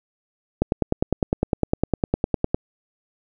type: click train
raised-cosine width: 2 ms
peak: -5 dBFS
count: 20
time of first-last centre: 0.62-2.545 s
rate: 9.87 Hz
effects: none